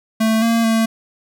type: tone with pitch steps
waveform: square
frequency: 221.5 / 229.5 / 224.9 Hz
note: A3 / A#3 / A3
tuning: +12 / -27 / +38 cents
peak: -14 dBFS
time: 0.2-0.86 s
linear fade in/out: 10 ms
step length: 220 ms
effects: none